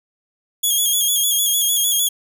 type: tone with vibrato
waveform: 5% pulse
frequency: 3322 Hz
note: G#7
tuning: in tune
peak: -8 dBFS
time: 0.63-2.09 s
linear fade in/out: 10 ms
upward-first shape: square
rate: 6.6 Hz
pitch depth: 40 cents each way
effects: none